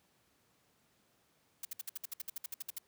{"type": "noise bursts", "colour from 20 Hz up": "blue", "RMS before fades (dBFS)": -40, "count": 15, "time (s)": [1.63, 2.785], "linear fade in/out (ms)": 5, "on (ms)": 21, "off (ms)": 60, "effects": ["pink hiss -72 dBFS RMS until 2.87 s", "high-pass 100 Hz 12 dB/octave"]}